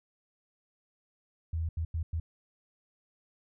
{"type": "tone bursts at uneven times", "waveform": "sine", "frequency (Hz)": 81.6, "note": "E2", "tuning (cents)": -17, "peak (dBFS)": -29, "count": 4, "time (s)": [[1.53, 1.69], [1.77, 1.85], [1.94, 2.03], [2.13, 2.2]], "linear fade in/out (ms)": 5, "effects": []}